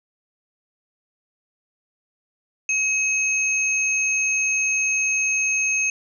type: tone pair together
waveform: sine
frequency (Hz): 2555 / 6390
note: D#7 / G8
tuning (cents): +45 / +32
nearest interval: octave + major third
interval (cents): 1587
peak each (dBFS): -20 / -24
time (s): 2.69-5.9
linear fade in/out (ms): 2
effects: none